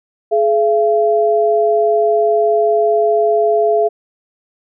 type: tone pair together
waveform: sine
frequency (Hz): 424 / 678.9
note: G#4 / F5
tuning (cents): +36 / -49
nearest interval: minor sixth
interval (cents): 815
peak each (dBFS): -13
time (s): 0.31-3.89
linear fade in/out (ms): 20
effects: none